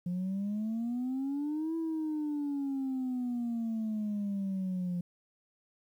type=exponential two-way sweep; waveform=sine; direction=up then down; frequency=174.61 to 329.6 to 174.61 Hz; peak=-29 dBFS; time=0.06-5.01 s; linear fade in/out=5 ms; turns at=1.76 s; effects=tanh soft clip ceiling -29 dBFS + 11-bit